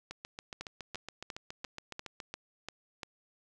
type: two click trains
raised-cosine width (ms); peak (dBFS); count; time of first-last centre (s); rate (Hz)
0.2; -22 / -24; 8 / 16; 0.61-3.032 / 0.11-2.202; 2.89 / 7.17
effects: none